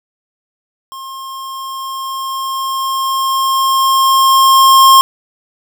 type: tone with level ramp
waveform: square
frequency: 1069 Hz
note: C6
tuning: 37 cents sharp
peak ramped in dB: -27 to -3 dBFS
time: 0.92-5.01 s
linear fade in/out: 0 ms
effects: none